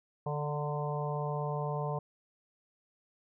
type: harmonic tone with a mistuned harmonic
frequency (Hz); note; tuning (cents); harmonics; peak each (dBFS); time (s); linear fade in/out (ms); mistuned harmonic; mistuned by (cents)
147.5; D3; +8; 1 / 3 / 4 / 5 / 6 / 7; -34 / -39 / -40 / -41 / -42 / -42; 0.26-1.99; 5; 6; +37
effects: none